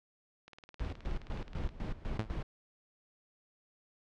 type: click train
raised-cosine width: 0.2 ms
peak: -33 dBFS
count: 24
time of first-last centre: 0.48-1.691 s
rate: 19 Hz
type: noise with tremolo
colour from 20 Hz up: brown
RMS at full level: -36 dBFS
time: 0.8-2.43 s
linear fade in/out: 2 ms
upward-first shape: square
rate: 4 Hz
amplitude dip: 80%
type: tone with exponential decay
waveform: sawtooth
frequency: 109.6 Hz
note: A2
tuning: 6 cents flat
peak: -24 dBFS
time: 2.19-2.3 s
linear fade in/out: 0 ms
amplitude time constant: 23 ms
effects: low-pass 4000 Hz 12 dB/octave